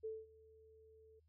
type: tone with ADSR envelope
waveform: sine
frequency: 440 Hz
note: A4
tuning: in tune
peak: -40 dBFS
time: 0.03-1.2 s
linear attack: 21 ms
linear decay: 210 ms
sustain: -22 dB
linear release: 13 ms
effects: added 79 Hz sine -70 dBFS peak until 1.28 s